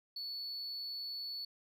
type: tone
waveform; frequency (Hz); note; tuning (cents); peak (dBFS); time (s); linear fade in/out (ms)
sine; 4435; C#8; 0; -37; 0.16-1.45; 5
effects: tanh soft clip ceiling -38 dBFS